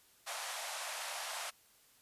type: band-pass noise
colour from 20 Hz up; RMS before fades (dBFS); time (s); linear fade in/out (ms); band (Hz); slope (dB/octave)
pink; -42; 0.26-1.51; 20; 600 to 12000; 48
effects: white hiss -66 dBFS RMS until 2.01 s + resampled to 32000 Hz